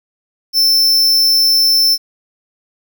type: tone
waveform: 45% pulse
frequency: 5330 Hz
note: E8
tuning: 18 cents sharp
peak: -9 dBFS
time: 0.53-1.98 s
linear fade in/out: 50 ms
effects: 8-bit